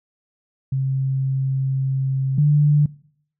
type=tone pair in turn; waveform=sine; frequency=133.9 / 147.51 Hz; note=C3 / D3; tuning=+40 / +8 cents; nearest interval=major second; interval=168 cents; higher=second; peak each=-18 / -12 dBFS; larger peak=second; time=0.72-2.38 / 2.38-2.86 s; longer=first; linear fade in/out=5 ms; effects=noise-tail reverb RT60 0.6 s tail -22 dB re dry